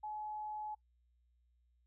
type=tone; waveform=sine; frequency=850 Hz; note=G#5; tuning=40 cents sharp; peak=-40 dBFS; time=0.03-0.75 s; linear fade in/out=10 ms; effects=noise-tail reverb RT60 0.1 s tail -23 dB re dry + added 60 Hz sine -70 dBFS peak until 1.86 s

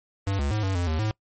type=tone with pitch steps; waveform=square; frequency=98.2 / 70.5 / 106.8 / 96.1 / 87.7 / 78.9 / 108.1 Hz; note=G2 / C#2 / G#2 / G2 / F2 / D#2 / A2; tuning=+4 / +30 / +49 / -34 / +8 / +25 / -30 cents; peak=-24 dBFS; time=0.27-1.11 s; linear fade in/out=0 ms; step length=120 ms; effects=noise-tail reverb RT60 0.1 s tail -24 dB re dry + MP3 32 kbps

